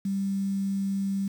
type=tone with quantisation; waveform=sine; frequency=196 Hz; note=G3; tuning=in tune; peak=-25 dBFS; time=0.05-1.28 s; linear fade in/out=5 ms; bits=8; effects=none